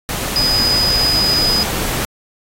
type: tone in noise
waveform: sine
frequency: 4978 Hz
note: D#8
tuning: in tune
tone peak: -13 dBFS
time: 0.36-1.63 s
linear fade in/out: 0 ms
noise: pink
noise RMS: -21 dBFS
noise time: 0.09-2.05 s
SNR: +5 dB
effects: AAC 48 kbps